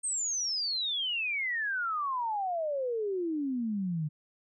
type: exponential sweep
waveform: sine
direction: down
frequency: 8590 to 146.83 Hz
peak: -29 dBFS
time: 0.03-4.09 s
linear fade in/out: 20 ms
effects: none